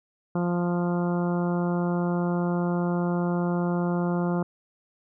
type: harmonic tone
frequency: 175 Hz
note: F3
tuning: 4 cents sharp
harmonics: 1 / 2 / 3 / 4 / 5 / 6 / 7 / 8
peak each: -24 / -30 / -34 / -36 / -38 / -40 / -41 / -42 dBFS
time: 0.35-4.43 s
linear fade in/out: 5 ms
effects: none